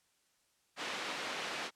white band-pass noise, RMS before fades -40 dBFS, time 0.76-1.71 s, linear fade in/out 50 ms, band 250 to 3000 Hz, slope 12 dB/octave, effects white hiss -74 dBFS RMS until 1.75 s + low-pass 10000 Hz 12 dB/octave

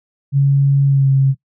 sine tone with pitch glide, 139.1 to 135.53 Hz, C#3 to C#3, +6 to -39 cents, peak -9 dBFS, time 0.32-1.35 s, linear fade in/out 50 ms, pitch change -45 cents, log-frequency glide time 0.87-1.09 s, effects noise-tail reverb RT60 0.1 s tail -20 dB re dry

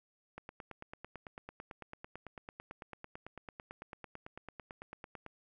click train, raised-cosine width 0.5 ms, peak -30 dBFS, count 45, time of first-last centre 0.38-5.263 s, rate 9.01 Hz, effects none

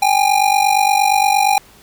square ring-modulated tone, 806 Hz, G5, 48 cents sharp, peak -9 dBFS, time 0.02-1.58 s, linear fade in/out 0 ms, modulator 24.3 Hz, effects pink hiss -46 dBFS RMS until 1.82 s

